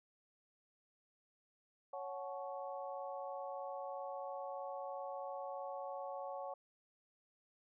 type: harmonic tone with a mistuned harmonic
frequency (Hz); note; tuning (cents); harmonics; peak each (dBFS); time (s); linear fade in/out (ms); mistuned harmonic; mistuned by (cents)
185; F#3; 0; 3 / 4 / 5 / 6; -45 / -47 / -49 / -51; 1.93-6.54; 5; 5; -120
effects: none